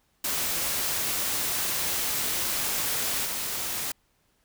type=noise with level steps; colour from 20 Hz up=white; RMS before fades=-28 / -31 dBFS; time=0.24-3.92 s; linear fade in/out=5 ms; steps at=3.24 s; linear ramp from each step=20 ms; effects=pink hiss -69 dBFS RMS until 4.44 s